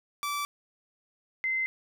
sawtooth / sine tone pair in turn, 1160 / 2067 Hz, D6 / C7, -22 / -22 cents, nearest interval minor seventh, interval 1000 cents, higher second, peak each -26 dBFS, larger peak neither, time 0.23-0.45 / 1.44-1.66 s, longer neither, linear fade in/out 0 ms, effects none

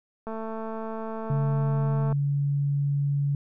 click train, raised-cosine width 1 ms, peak -22 dBFS, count 413, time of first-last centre 0.27-2.126 s, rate 222 Hz
sine tone, 142 Hz, C#3, 42 cents sharp, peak -22 dBFS, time 1.3-3.35 s, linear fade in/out 2 ms
effects none

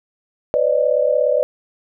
sine tone cluster, 503 / 573 / 610 Hz, B4 / D5 / D#5, +32 / -43 / -34 cents, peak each -18 dBFS, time 0.54-1.43 s, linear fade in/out 0 ms, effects none

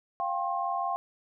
sine chord, F suspended second, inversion none, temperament equal with one note detuned, 698.5 / 784 / 1068.5 Hz, F5 / G5 / C6, 0 / 0 / +36 cents, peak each -32 dBFS, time 0.2-0.96 s, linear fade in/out 0 ms, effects none

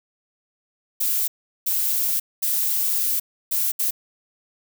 violet noise bursts at uneven times, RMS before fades -22 dBFS, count 5, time 1-1.28 / 1.66-2.2 / 2.42-3.2 / 3.51-3.72 / 3.79-3.91 s, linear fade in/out 10 ms, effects none

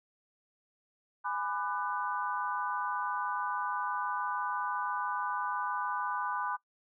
sine chord, G# half-diminished seventh, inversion none, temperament just, 830.6 / 996.7 / 1196.1 / 1495.1 Hz, G#5 / B5 / D6 / F#6, 0 / +16 / +31 / +18 cents, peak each -39 / -35 / -37 / -38 dBFS, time 1.24-6.57 s, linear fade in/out 20 ms, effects noise-tail reverb RT60 0.1 s tail -21 dB re dry

